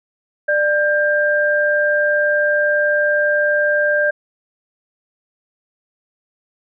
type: tone pair together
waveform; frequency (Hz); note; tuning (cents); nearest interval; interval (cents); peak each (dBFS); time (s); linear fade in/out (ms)
sine; 593.7 / 1592; D5 / G6; +19 / +26; octave + perfect fourth; 1707; -16; 0.48-4.11; 10
effects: none